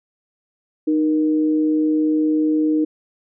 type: tone pair together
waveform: sine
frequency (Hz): 308.3 / 471.3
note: D#4 / A#4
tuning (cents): -16 / +19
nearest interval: perfect fifth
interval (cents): 735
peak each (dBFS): -15 / -26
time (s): 0.87-2.85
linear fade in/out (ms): 10
effects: none